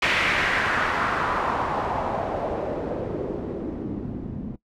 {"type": "noise with low-pass filter sweep", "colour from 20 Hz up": "white", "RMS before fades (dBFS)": -26, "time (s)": [0.02, 4.56], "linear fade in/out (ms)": 5, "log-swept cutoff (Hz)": [2400, 200], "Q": 2.2, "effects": ["noise-tail reverb RT60 0.1 s tail -19 dB re dry"]}